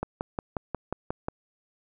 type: click train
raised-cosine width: 1 ms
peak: -15 dBFS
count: 8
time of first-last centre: 0.03-1.284 s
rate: 5.58 Hz
effects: none